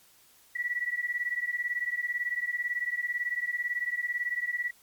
sine beating tone pair, 1937 / 1955 Hz, B6 / B6, -34 / -18 cents, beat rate 18 Hz, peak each -31 / -32 dBFS, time 0.55-4.71 s, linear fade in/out 10 ms, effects white hiss -60 dBFS RMS until 4.82 s + MP3 96 kbps

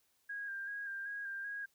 sine tone with vibrato, 1617 Hz, G#6, 47 cents flat, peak -39 dBFS, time 0.29-1.66 s, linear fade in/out 10 ms, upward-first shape square, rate 2.6 Hz, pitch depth 28 cents each way, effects white hiss -75 dBFS RMS until 1.74 s

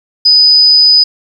sine tone, 4987 Hz, D#8, 3 cents sharp, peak -3 dBFS, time 0.25-1.04 s, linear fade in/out 10 ms, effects 7-bit

